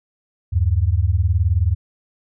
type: beating tone pair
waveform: sine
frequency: 78.2 / 97.2 Hz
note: D#2 / G2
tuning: +9 / -14 cents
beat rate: 19 Hz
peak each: -17 dBFS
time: 0.52-1.75 s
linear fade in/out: 20 ms
effects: none